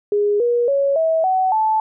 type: tone with pitch steps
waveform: sine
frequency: 412.1 / 478.9 / 556.5 / 646.7 / 751.4 / 873.2 Hz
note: G#4 / A#4 / C#5 / E5 / F#5 / A5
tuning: -13 / +47 / +7 / -33 / +26 / -13 cents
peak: -14 dBFS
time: 0.12-1.8 s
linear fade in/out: 2 ms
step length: 280 ms
effects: none